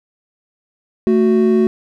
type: tone pair together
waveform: triangle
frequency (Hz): 221.9 / 369.8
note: A3 / F#4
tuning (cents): +15 / -1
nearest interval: major sixth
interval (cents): 884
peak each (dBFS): -11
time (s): 1.07-1.67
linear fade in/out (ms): 0
effects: none